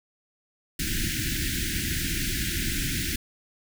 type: band-stop noise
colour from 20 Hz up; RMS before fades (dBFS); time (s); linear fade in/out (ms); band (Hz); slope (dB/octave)
pink; -28; 0.79-3.16; 5; 360 to 1500; 96
effects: none